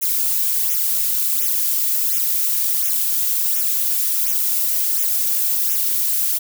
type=noise with flanger; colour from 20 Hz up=violet; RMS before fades=-19 dBFS; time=0.01-6.39 s; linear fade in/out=20 ms; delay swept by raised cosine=0.22 to 3.32 ms; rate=1.4 Hz; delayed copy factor=-0.95; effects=none